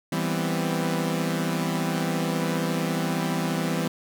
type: chord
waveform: sawtooth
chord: C major seventh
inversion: first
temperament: equal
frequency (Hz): 164.81 / 196 / 246.9 / 261.6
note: E3 / G3 / B3 / C4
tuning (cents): 0 / 0 / 0 / 0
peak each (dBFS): -23 / -26 / -28 / -28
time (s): 0.12-3.88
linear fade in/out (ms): 5
effects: none